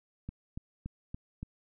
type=click train; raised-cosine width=5 ms; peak=-26 dBFS; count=5; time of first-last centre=0.29-1.43 s; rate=3.51 Hz; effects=none